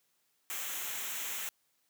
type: noise with comb filter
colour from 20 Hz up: white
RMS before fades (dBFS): -38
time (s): 0.5-1.49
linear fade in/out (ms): 0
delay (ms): 0.21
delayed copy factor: -0.65
effects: white hiss -75 dBFS RMS until 1.89 s + high-pass 100 Hz 12 dB/octave